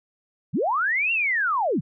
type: linear two-way sweep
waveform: sine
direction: up then down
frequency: 103.83 to 2784 to 103.83 Hz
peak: -20 dBFS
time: 0.53-1.81 s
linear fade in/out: 20 ms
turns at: 1.12 s
effects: none